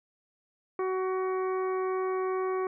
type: harmonic tone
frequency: 374.8 Hz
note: F#4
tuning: 22 cents sharp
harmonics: 1 / 2 / 3 / 4 / 5 / 6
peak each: -28 / -39 / -35 / -48 / -48 / -48 dBFS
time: 0.79-2.67 s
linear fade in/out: 2 ms
effects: none